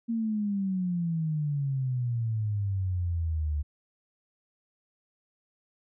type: exponential sweep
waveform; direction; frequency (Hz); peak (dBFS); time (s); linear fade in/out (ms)
sine; down; 233.1 to 72.5; -26; 0.08-3.63; 20
effects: none